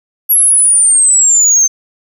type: exponential sweep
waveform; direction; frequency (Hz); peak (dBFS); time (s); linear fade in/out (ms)
sine; down; 11510 to 6230; -3; 0.29-1.68; 20
effects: tanh soft clip ceiling -4 dBFS + 7-bit